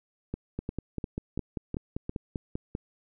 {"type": "two click trains", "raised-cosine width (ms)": 3, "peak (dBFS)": [-19, -19], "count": [12, 6], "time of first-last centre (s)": [[0.59, 2.751], [0.34, 2.094]], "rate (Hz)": [5.09, 2.85], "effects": []}